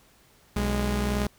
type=tone pair together; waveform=sawtooth; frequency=61.6 / 206.1 Hz; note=B1 / G#3; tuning=-4 / -13 cents; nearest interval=octave + major sixth; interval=2091 cents; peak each=-23 dBFS; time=0.56-1.27 s; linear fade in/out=5 ms; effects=pink hiss -59 dBFS RMS until 1.38 s